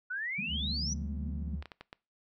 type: exponential sweep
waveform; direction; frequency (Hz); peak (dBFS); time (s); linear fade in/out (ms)
sine; up; 1443 to 6050; -33; 0.1-0.94; 10
type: band-pass noise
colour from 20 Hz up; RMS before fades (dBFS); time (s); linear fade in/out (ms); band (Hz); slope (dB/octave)
white; -41; 0.38-1.56; 5; 140 to 240; 96
type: tone with vibrato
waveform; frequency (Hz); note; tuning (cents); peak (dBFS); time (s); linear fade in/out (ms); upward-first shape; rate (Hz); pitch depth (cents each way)
triangle; 73.42; D2; 0; -33; 0.48-1.64; 50; triangle; 12; 22
type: clicks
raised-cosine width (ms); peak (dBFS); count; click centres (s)
0.3; -28; 5; 1.625 / 1.657 / 1.718 / 1.81 / 1.929
effects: noise-tail reverb RT60 0.3 s tail -23 dB re dry